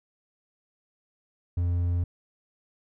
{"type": "tone", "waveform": "triangle", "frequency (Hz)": 87.31, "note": "F2", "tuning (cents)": 0, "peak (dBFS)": -21, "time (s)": [1.57, 2.04], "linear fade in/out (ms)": 5, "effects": []}